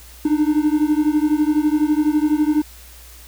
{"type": "beating tone pair", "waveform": "triangle", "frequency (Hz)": [297.3, 309.3], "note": ["D4", "D#4"], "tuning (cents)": [21, -10], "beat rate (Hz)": 12, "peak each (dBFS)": [-15, -16], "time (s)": [0.25, 2.62], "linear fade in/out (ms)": 5, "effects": ["added 60 Hz sine -42 dBFS peak until 3.27 s", "white hiss -44 dBFS RMS until 3.27 s"]}